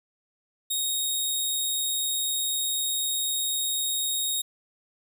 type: tone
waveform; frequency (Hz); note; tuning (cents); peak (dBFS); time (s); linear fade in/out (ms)
15% pulse; 3744; A#7; +7; -18; 0.7-4.42; 10
effects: none